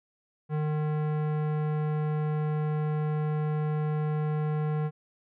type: tone with tanh clipping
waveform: sine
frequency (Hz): 152.2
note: D#3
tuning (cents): -38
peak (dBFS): -28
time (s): 0.49-4.91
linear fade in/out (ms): 50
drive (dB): 18
effects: none